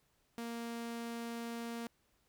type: tone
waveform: sawtooth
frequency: 233.1 Hz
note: A#3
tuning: in tune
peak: -36 dBFS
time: 0.38-1.87 s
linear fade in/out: 0 ms
effects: pink hiss -75 dBFS RMS until 2.28 s